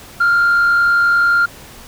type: tone with frequency modulation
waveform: sine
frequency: 1396.9 Hz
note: F6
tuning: in tune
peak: -8 dBFS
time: 0.2-1.46 s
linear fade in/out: 10 ms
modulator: 51.1 Hz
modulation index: 0.36
effects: tanh soft clip ceiling -8 dBFS + pink hiss -38 dBFS RMS until 1.87 s

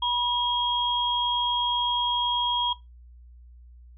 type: tone pair together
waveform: sine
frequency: 971 / 3266 Hz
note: B5 / G#7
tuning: -30 / -30 cents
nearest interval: octave + major sixth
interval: 2100 cents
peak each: -26 dBFS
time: 0.02-2.73 s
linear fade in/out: 5 ms
effects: noise-tail reverb RT60 0.2 s tail -18 dB re dry + added 60 Hz sine -46 dBFS peak until 3.97 s

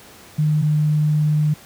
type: tone pair in turn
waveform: sine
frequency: 152.2 / 151.38 Hz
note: D#3 / D#3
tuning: -38 / -47 cents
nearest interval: unison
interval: 9 cents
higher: first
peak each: -14 dBFS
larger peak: neither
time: 0.38-0.62 / 0.62-1.54 s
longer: second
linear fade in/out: 10 ms
effects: pink hiss -44 dBFS RMS until 1.65 s + high-pass 80 Hz 12 dB/octave

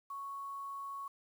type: tone with quantisation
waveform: sine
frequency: 1108.7 Hz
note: C#6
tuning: in tune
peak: -40 dBFS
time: 0.1-1.08 s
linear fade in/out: 5 ms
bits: 10
effects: none

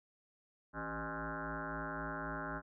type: tone with frequency modulation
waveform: sine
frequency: 830.6 Hz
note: G#5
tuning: in tune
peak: -38 dBFS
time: 0.73-2.62 s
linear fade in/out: 50 ms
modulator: 111 Hz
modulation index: 6.8
effects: none

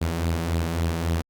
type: tone with flanger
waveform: sawtooth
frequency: 83.2 Hz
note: E2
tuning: 17 cents sharp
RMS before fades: -25 dBFS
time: 0.01-1.22 s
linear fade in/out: 10 ms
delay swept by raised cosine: 0.23 to 5.53 ms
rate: 3.6 Hz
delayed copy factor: +0.5
effects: Opus 48 kbps

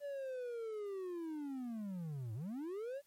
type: linear two-way sweep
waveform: triangle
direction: down then up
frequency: 582 to 103.83 to 582 Hz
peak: -38 dBFS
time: 0-3.02 s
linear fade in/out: 50 ms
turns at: 2.34 s
effects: white hiss -73 dBFS RMS until 3.06 s + MP3 64 kbps

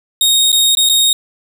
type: tone with dropouts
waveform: sawtooth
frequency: 3729 Hz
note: A#7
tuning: in tune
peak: -6 dBFS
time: 0.21-1.13 s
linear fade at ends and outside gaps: 2 ms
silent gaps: 0.519-0.527 / 0.751-0.771 / 0.89-0.896 s
effects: none

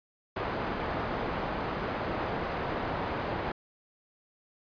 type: low-pass noise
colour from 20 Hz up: white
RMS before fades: -33 dBFS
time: 0.36-3.52 s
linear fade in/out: 5 ms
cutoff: 1000 Hz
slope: 12 dB/octave
effects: resampled to 11025 Hz

